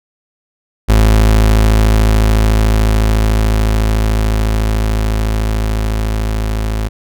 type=tone with level ramp; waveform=35% pulse; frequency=53.8 Hz; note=A1; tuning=38 cents flat; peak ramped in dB=-4 to -13 dBFS; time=0.88-6.89 s; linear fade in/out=20 ms; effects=none